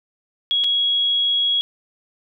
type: tone with dropouts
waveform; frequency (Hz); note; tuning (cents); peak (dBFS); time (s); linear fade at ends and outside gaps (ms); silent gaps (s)
sine; 3322; G#7; 0; -16; 0.51-1.61; 0; 0.639-0.643
effects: none